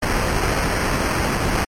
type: noise with sample-and-hold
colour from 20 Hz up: pink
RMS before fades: -20 dBFS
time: 0.02-1.65 s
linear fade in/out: 10 ms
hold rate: 3675 Hz
effects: low-pass 12000 Hz 12 dB/octave + MP3 64 kbps